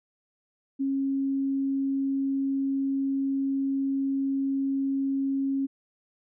sine tone, 272.4 Hz, C#4, 30 cents flat, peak -24 dBFS, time 0.79-5.67 s, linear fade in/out 20 ms, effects none

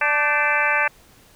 harmonic tone with a mistuned harmonic, 293.1 Hz, D4, 3 cents flat, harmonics 2 / 3 / 4 / 5 / 6 / 7 / 8 / 9, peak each -28 / -25 / -26 / -23 / -24 / -26 / -24 / -27 dBFS, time 0.01-0.88 s, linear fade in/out 5 ms, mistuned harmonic 5, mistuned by +82 cents, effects pink hiss -52 dBFS RMS until 1.35 s

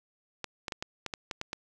clicks, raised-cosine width 0.2 ms, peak -17 dBFS, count 9, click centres 0.443 / 0.682 / 0.722 / 0.825 / 1.063 / 1.138 / 1.312 / 1.414 / 1.531 s, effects none

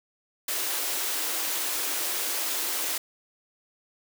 white high-pass noise, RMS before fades -29 dBFS, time 0.48-2.98 s, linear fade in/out 5 ms, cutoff 270 Hz, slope 96 dB/octave, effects none

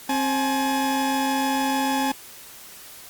40% pulse tone pair together, 266.6 / 846.4 Hz, C4 / G#5, +33 / +33 cents, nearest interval octave + minor sixth, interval 2000 cents, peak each -23 dBFS, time 0.09-2.12 s, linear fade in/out 5 ms, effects white hiss -43 dBFS RMS until 3.09 s + Opus 48 kbps

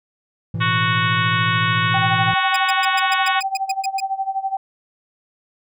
triangle chord, A suspended second, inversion none, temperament just, 110 / 123.75 / 165 Hz, A2 / B2 / E3, 0 / +4 / +2 cents, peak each -22 / -25 / -23 dBFS, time 0.54-2.34 s, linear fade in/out 5 ms
harmonic tone, 370 Hz, F#4, in tune, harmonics 3 / 4 / 5 / 6 / 7 / 8 / 9 / 10, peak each -21 / -23 / -25 / -27 / -28 / -29 / -30 / -31 dBFS, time 0.6-3.41 s, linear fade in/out 20 ms
sine tone with tremolo, 775 Hz, G5, 20 cents flat, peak -17 dBFS, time 1.94-4.57 s, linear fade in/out 2 ms, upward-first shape sine, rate 12 Hz, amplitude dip 85%
20% pulse tone bursts, 2485 Hz, D#7, 3 cents flat, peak -18 dBFS, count 11, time 2.54-4.004 s, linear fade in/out 5 ms, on 24 ms, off 120 ms
effects none

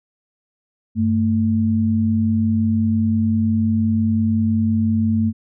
sine tone pair together, 96.84 / 222.6 Hz, G2 / A3, -21 / +20 cents, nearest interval octave + major second, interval 1441 cents, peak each -20 / -16 dBFS, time 0.95-5.33 s, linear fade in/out 50 ms, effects none

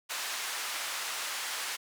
pink band-pass noise, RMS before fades -36 dBFS, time 0.09-1.77 s, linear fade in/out 20 ms, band 1200 to 11000 Hz, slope 12 dB/octave, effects none

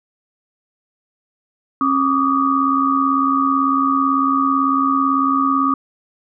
sine tone cluster, 271.8 / 1152 / 1230 Hz, C#4 / D6 / D#6, -34 / -34 / -20 cents, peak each -18 dBFS, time 1.81-5.74 s, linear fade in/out 2 ms, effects none

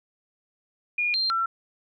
sine tone with pitch steps, 2433 / 4173 / 1348 Hz, D#7 / C8 / E6, -39 / -5 / +38 cents, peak -22 dBFS, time 0.98-1.46 s, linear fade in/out 5 ms, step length 160 ms, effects none

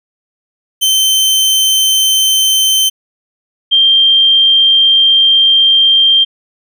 sawtooth / sine tone pair in turn, 3094 / 3174 Hz, G7 / G7, -23 / +21 cents, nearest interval unison, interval 44 cents, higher second, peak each -5 dBFS, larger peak neither, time 0.81-2.9 / 3.71-6.25 s, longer second, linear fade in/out 20 ms, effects none

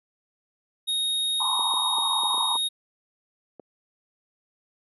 square tone, 3735 Hz, A#7, 3 cents sharp, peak -24 dBFS, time 0.87-2.69 s, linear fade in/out 20 ms
pink band-pass noise, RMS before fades -29 dBFS, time 1.4-2.57 s, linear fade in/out 5 ms, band 850 to 1100 Hz, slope 96 dB/octave
clicks, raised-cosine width 2 ms, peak -24 dBFS, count 8, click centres 1.594 / 1.739 / 1.984 / 2.235 / 2.344 / 2.379 / 2.555 / 3.597 s
effects high-pass 400 Hz 12 dB/octave + resampled to 32000 Hz

